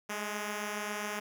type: beating tone pair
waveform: 5% pulse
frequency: 207.7 / 215 Hz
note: G#3 / A3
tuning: 0 / -40 cents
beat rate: 7.3 Hz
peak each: -24 / -31 dBFS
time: 0.09-1.2 s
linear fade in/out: 10 ms
effects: none